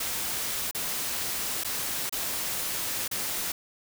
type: noise with dropouts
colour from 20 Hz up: white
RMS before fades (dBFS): -31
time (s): 0-3.52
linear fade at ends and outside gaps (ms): 5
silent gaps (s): 0.712-0.747 / 1.637-1.646 / 2.095-2.124 / 3.079-3.112
effects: none